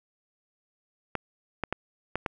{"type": "clicks", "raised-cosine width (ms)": 0.5, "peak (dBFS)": -13, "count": 5, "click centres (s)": [1.153, 1.637, 1.726, 2.156, 2.262], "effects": []}